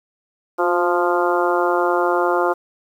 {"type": "harmonic tone with a mistuned harmonic", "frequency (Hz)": 174.7, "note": "F3", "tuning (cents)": 1, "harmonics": [2, 3, 4, 5, 6, 7, 8], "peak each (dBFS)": [-20, -22, -23, -24, -25, -25, -26], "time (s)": [0.58, 2.54], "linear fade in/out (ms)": 20, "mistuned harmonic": 2, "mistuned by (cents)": 29, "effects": ["8-bit"]}